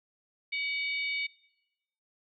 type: harmonic tone with a mistuned harmonic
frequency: 733 Hz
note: F#5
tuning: 16 cents flat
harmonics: 3 / 4 / 5 / 6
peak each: -31 / -42 / -41 / -44 dBFS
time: 0.52-1.27 s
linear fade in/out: 10 ms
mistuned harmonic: 3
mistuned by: +56 cents
effects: noise-tail reverb RT60 1.0 s tail -22 dB re dry